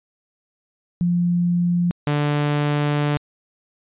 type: tone pair in turn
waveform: sine / sawtooth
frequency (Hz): 174.61 / 146.83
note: F3 / D3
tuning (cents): 0 / 0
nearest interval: minor third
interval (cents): 300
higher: first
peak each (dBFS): -16 / -14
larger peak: second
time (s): 1.01-1.91 / 2.07-3.17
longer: second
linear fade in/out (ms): 0
effects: resampled to 8000 Hz